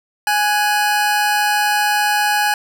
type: tone pair together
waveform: 25% pulse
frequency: 832.4 / 1480 Hz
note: G#5 / F#6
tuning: +4 / 0 cents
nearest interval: minor seventh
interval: 996 cents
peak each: -11 / -19 dBFS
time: 0.27-2.54 s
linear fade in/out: 2 ms
effects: none